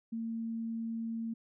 sine tone, 227.4 Hz, A#3, 43 cents flat, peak -34 dBFS, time 0.12-1.34 s, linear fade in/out 10 ms, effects none

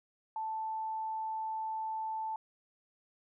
sine tone, 880 Hz, A5, in tune, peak -34 dBFS, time 0.36-2.36 s, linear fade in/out 2 ms, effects none

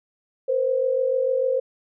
sine tone pair together, 476.6 / 523.3 Hz, A#4 / C5, +38 / 0 cents, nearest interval major second, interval 162 cents, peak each -25 / -20 dBFS, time 0.48-1.6 s, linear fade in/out 10 ms, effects none

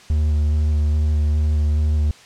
triangle tone with vibrato, 75.6 Hz, D#2, 49 cents flat, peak -13 dBFS, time 0.1-2.11 s, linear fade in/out 0 ms, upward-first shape square, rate 2.4 Hz, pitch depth 11 cents each way, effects white hiss -45 dBFS RMS until 2.25 s + low-pass 6000 Hz 12 dB/octave

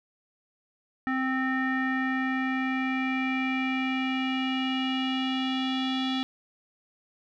square tone with low-pass filter sweep, 261.6 Hz, C4, in tune, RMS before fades -28 dBFS, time 1.07-6.23 s, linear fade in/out 0 ms, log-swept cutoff 1700 to 3500 Hz, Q 5.4, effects none

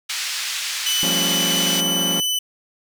white band-pass noise, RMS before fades -26 dBFS, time 0.09-1.81 s, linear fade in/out 10 ms, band 1900 to 5400 Hz, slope 12 dB/octave
sawtooth tone, 2997 Hz, F#7, 22 cents sharp, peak -16 dBFS, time 0.86-2.39 s, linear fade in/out 5 ms
sawtooth chord, G half-diminished seventh, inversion third, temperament equal with one note detuned, 174.61 / 196 / 227.4 / 277.2 Hz, F3 / G3 / Bb3 / Db4, 0 / 0 / -43 / 0 cents, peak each -23 / -26 / -28 / -25 dBFS, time 1.03-2.2 s, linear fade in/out 0 ms
effects none

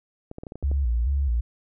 clicks, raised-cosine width 2 ms, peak -23 dBFS, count 8, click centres 0.314 / 0.384 / 0.435 / 0.468 / 0.521 / 0.556 / 0.627 / 0.715 s
sine tone with vibrato, 63.8 Hz, C2, 43 cents flat, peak -20 dBFS, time 0.63-1.41 s, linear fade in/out 10 ms, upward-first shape square, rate 2.3 Hz, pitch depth 150 cents each way
effects none

